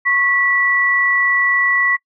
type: tone pair together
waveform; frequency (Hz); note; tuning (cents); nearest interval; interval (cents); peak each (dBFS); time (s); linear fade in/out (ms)
sine; 1098 / 1956.4; C#6 / B6; -17 / -17; minor seventh; 1000; -21 / -13; 0.05-1.97; 20
effects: noise-tail reverb RT60 0.1 s tail -24 dB re dry